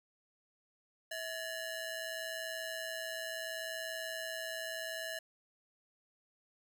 sawtooth ring-modulated tone, 1174.7 Hz, D6, in tune, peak -32 dBFS, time 1.11-5.19 s, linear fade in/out 5 ms, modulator 527 Hz, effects none

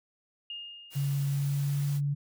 sine tone with exponential decay, 2833 Hz, F7, 24 cents sharp, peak -35 dBFS, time 0.5-1.65 s, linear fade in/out 2 ms, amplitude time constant 250 ms
white noise, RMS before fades -46 dBFS, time 0.9-2.01 s, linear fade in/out 50 ms
sine tone with pitch glide, 140.3 to 143 Hz, C#3 to D3, +21 to -46 cents, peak -26 dBFS, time 0.95-2.15 s, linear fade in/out 20 ms, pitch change +33 cents, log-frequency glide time 1.31-1.86 s
effects none

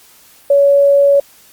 sine tone, 563 Hz, C#5, 27 cents sharp, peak -6 dBFS, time 0.5-1.2 s, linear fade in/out 5 ms, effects white hiss -45 dBFS RMS until 1.52 s + Opus 48 kbps

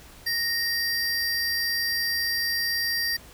square tone pair together, 1864.7 / 4699 Hz, A#6 / D8, 0 / 0 cents, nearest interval octave + major third, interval 1600 cents, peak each -28 / -27 dBFS, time 0.26-3.17 s, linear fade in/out 10 ms, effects added 60 Hz sine -53 dBFS peak until 3.33 s + pink hiss -49 dBFS RMS until 3.33 s

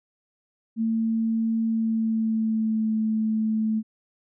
sine tone with pitch glide, 224.9 to 218.8 Hz, A3 to A3, +38 to -9 cents, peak -21 dBFS, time 0.76-3.83 s, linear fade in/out 50 ms, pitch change -47 cents, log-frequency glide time 1.69-2.94 s, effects none

